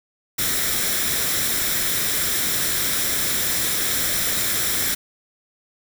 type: noise with comb filter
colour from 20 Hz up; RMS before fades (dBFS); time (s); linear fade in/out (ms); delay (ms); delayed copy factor
white; -22; 0.38-4.95; 10; 0.54; +0.5
effects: none